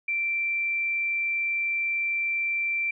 sine tone, 2349 Hz, D7, in tune, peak -24 dBFS, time 0.08-2.91 s, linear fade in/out 5 ms, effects none

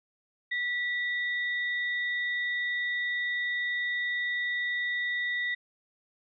sine tone pair together, 1950 / 3681 Hz, B6 / A#7, -23 / -23 cents, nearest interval major seventh, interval 1100 cents, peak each -28 / -39 dBFS, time 0.51-5.55 s, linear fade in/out 10 ms, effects none

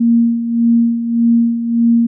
sine tone with tremolo, 233.1 Hz, A#3, in tune, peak -7 dBFS, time 0-2.07 s, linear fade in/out 10 ms, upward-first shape sine, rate 1.7 Hz, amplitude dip 65%, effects none

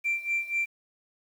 sine tone with tremolo, 2355 Hz, D7, 4 cents sharp, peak -22 dBFS, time 0.04-0.66 s, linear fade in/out 20 ms, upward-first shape sine, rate 4.1 Hz, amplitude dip 85%, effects tanh soft clip ceiling -21 dBFS + 9-bit

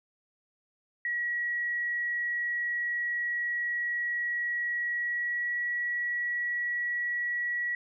sine tone with pitch glide, 1918 to 1929.1 Hz, A#6 to B6, +49 to -41 cents, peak -28 dBFS, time 1.05-7.75 s, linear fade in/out 2 ms, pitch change +10 cents, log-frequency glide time 4.93-5.57 s, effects none

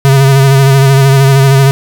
square tone with vibrato, 136.2 Hz, C#3, 30 cents flat, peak -4 dBFS, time 0.05-1.71 s, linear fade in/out 0 ms, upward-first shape sine, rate 13 Hz, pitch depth 34 cents each way, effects none

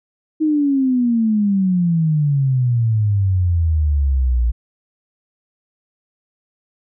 sine exponential sweep, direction down, 316.3 to 57.2 Hz, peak -13 dBFS, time 0.4-4.52 s, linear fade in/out 20 ms, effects none

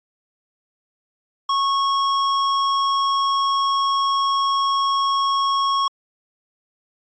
square tone, 1100 Hz, C#6, 14 cents flat, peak -18 dBFS, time 1.49-5.88 s, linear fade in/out 5 ms, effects resampled to 16000 Hz

